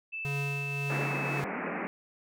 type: tone with pitch glide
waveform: sine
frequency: 2637 to 2610 Hz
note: E7 to E7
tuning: 0 to -18 cents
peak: -34 dBFS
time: 0.12-1.41 s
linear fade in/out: 20 ms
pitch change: -18 cents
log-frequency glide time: 1.07-1.14 s
type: tone with tremolo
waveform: square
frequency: 141.2 Hz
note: C#3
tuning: 32 cents sharp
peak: -31 dBFS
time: 0.25-1.44 s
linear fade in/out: 0 ms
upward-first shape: triangle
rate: 1.8 Hz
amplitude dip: 45%
type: band-pass noise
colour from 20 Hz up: pink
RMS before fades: -35 dBFS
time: 0.9-1.87 s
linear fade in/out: 0 ms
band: 170 to 2500 Hz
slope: 96 dB/octave
effects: none